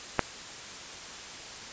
clicks, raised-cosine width 0.5 ms, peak -27 / -6 dBFS, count 2, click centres 0.185 / 0.193 s, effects white hiss -42 dBFS RMS until 1.72 s + resampled to 16000 Hz

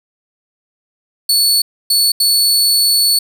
sawtooth tone bursts at uneven times, 4435 Hz, C#8, in tune, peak -7 dBFS, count 3, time 1.29-1.62 / 1.9-2.12 / 2.2-3.19 s, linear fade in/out 5 ms, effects none

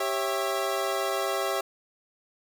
25% pulse chord, C# diminished, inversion second, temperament equal with one note detuned, 392 / 547.4 / 659.3 Hz, G4 / C#5 / E5, 0 / -22 / 0 cents, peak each -27 dBFS, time 0-1.61 s, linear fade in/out 5 ms, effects none

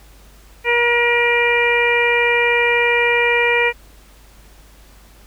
harmonic tone, 476.3 Hz, A#4, 37 cents sharp, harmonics 1 / 2 / 3 / 4 / 5 / 6, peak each -18 / -22 / -27 / -19 / -17 / -29 dBFS, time 0.64-3.73 s, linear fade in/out 50 ms, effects added 50 Hz sine -44 dBFS peak until 5.26 s + pink hiss -49 dBFS RMS until 5.26 s

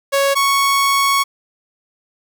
sawtooth tone pair in turn, 554.4 / 1108.8 Hz, C#5 / C#6, 0 / 0 cents, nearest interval octave, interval 1200 cents, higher second, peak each -9 dBFS, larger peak neither, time 0.12-0.35 / 0.35-1.24 s, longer second, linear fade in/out 20 ms, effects none

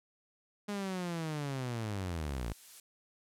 sawtooth linear sweep, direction down, 207.7 to 51.91 Hz, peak -31 dBFS, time 0.68-2.53 s, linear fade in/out 10 ms
blue noise with exponential growth, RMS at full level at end -48 dBFS, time 0.91-2.8 s, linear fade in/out 2 ms, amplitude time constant 410 ms
effects low-pass 11000 Hz 12 dB/octave

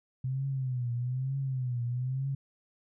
sine tone with vibrato, 128 Hz, C3, 38 cents flat, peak -29 dBFS, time 0.24-2.35 s, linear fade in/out 5 ms, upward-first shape triangle, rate 1.1 Hz, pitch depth 130 cents each way, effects none

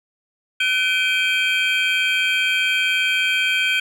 triangle tone cluster, 1512 / 2329 / 2508 / 3194 Hz, F#6 / D7 / D#7 / G7, +37 / -15 / +13 / +32 cents, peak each -21 dBFS, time 0.6-3.8 s, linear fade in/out 5 ms, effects none

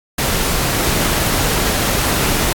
pink noise, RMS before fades -17 dBFS, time 0.18-2.53 s, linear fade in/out 5 ms, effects AAC 64 kbps

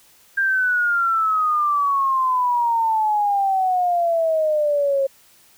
sine exponential sweep, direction down, 1601 to 539 Hz, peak -16 dBFS, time 0.37-5.07 s, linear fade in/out 10 ms, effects white hiss -53 dBFS RMS until 5.57 s

